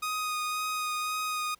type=tone with vibrato; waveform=sawtooth; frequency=1244.5 Hz; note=D#6; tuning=in tune; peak=-26 dBFS; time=0.02-1.55 s; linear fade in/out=10 ms; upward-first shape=sine; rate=1.9 Hz; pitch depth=13 cents each way; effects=pink hiss -64 dBFS RMS until 1.59 s